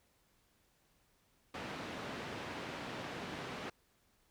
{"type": "band-pass noise", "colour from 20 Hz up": "pink", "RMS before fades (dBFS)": -44, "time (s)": [1.54, 3.7], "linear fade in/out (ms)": 5, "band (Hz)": [150, 3200], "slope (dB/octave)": 12, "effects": ["pink hiss -73 dBFS RMS until 4.3 s"]}